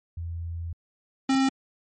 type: tone pair in turn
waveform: sine / square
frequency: 84.2 / 267.3 Hz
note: E2 / C4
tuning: +37 / +37 cents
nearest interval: octave + minor sixth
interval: 2000 cents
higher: second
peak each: -30 / -20 dBFS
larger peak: second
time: 0.17-0.73 / 1.29-1.49 s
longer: first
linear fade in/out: 5 ms
effects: MP3 32 kbps